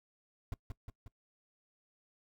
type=noise with echo; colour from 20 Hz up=brown; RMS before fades=-36 dBFS; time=0.52-0.54 s; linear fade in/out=2 ms; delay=180 ms; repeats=3; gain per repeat=-4 dB; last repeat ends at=1.08 s; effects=noise-tail reverb RT60 0.1 s tail -22 dB re dry